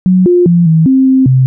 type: tone with pitch steps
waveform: sine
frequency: 184.4 / 354.4 / 172.4 / 160.7 / 264.2 / 262.7 / 130.2 Hz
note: F#3 / F4 / F3 / E3 / C4 / C4 / C3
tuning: -6 / +25 / -22 / -44 / +17 / +7 / -8 cents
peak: -4 dBFS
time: 0.06-1.46 s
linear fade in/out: 0 ms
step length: 200 ms
effects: none